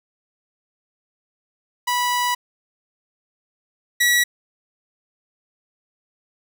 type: tone pair in turn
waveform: sawtooth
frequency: 981 / 1935 Hz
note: B5 / B6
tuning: -12 / -36 cents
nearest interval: octave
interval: 1176 cents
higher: second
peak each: -15 / -11 dBFS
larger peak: second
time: 1.87-2.35 / 4-4.24 s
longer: first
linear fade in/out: 10 ms
effects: none